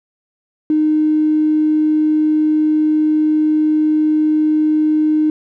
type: tone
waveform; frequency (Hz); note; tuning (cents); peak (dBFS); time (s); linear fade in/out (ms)
triangle; 307.6; D#4; -20; -7; 0.7-5.3; 2
effects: tanh soft clip ceiling -9 dBFS